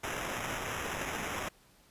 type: noise with sample-and-hold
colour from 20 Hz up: white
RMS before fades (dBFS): -37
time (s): 0.03-1.49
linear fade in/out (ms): 10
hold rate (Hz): 4410
effects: pink hiss -63 dBFS RMS until 1.9 s + resampled to 32000 Hz